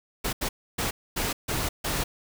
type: noise bursts at uneven times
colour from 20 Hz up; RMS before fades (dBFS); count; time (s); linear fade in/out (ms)
pink; -28; 6; 0.24-0.33 / 0.41-0.49 / 0.78-0.91 / 1.16-1.33 / 1.48-1.69 / 1.84-2.04; 10
effects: none